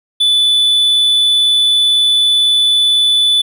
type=tone; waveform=triangle; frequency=3482 Hz; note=A7; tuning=19 cents flat; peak=-7 dBFS; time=0.2-3.42 s; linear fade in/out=10 ms; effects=none